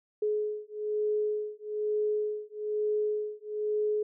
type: beating tone pair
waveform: sine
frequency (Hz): 422.5 / 423.6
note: G#4 / G#4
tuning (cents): +30 / +34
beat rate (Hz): 1.1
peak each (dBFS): -31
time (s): 0.22-4.03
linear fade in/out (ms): 5
effects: none